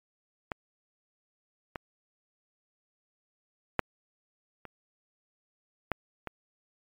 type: clicks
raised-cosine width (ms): 0.5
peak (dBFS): -17 / -19 / -8 / -27 / -12 / -20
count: 6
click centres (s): 0.518 / 1.758 / 3.793 / 4.653 / 5.917 / 6.273
effects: MP3 96 kbps